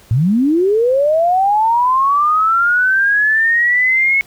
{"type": "linear sweep", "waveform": "sine", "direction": "up", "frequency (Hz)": [102.9, 2200], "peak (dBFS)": -10, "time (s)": [0.11, 4.21], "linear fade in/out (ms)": 0, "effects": ["pink hiss -46 dBFS RMS until 4.26 s"]}